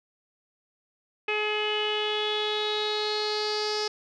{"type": "tone with low-pass filter sweep", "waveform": "sawtooth", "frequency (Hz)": 423.7, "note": "G#4", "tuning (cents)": 35, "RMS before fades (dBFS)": -28, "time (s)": [1.28, 3.88], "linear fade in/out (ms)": 5, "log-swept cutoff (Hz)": [2600, 5100], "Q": 7.4, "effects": []}